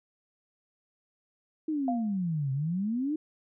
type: exponential two-way sweep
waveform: sine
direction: down then up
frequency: 321.7 to 130.81 to 317.5 Hz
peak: -27 dBFS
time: 1.68-3.16 s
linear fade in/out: 5 ms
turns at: 2.52 s
type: tone with exponential decay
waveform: sine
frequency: 698.5 Hz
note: F5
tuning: in tune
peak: -26 dBFS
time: 1.88-2.17 s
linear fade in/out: 2 ms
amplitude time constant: 63 ms
effects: none